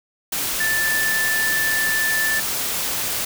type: tone in noise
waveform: sine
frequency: 1760 Hz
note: A6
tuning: in tune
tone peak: -19 dBFS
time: 0.6-2.4 s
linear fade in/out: 5 ms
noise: white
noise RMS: -24 dBFS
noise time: 0.32-3.25 s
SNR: +2 dB
effects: none